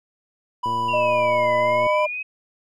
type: tone with pitch glide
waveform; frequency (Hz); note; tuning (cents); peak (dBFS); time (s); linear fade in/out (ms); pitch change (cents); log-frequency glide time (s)
triangle; 987.8 to 997; B5 to B5; 0 to +16; -19; 0.63-2.06; 10; +16; 1.36-1.89
type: click train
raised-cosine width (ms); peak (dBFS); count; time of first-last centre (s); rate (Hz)
2; -22; 141; 0.66-1.867; 116
type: exponential two-way sweep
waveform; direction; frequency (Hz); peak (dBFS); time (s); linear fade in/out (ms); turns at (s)
sine; down then up; 2807 to 2000 to 2555; -26; 0.88-2.23; 10; 1.55
type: tone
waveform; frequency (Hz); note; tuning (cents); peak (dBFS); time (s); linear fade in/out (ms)
sine; 610; D#5; -34; -19; 0.93-2.07; 10
effects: none